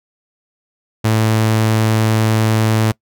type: tone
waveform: sawtooth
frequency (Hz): 110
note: A2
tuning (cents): 0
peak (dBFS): -8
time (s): 1.04-2.92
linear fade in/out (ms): 10
effects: noise-tail reverb RT60 0.1 s tail -23 dB re dry